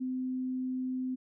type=tone; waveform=sine; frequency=256.6 Hz; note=C4; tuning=34 cents flat; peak=-31 dBFS; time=0-1.16 s; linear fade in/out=20 ms; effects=none